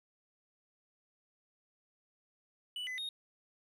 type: tone with pitch steps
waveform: triangle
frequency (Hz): 2963 / 2013 / 3719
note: F#7 / B6 / A#7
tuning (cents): +2 / +33 / -5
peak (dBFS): -36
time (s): 2.76-3.09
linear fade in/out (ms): 2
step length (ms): 110
effects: none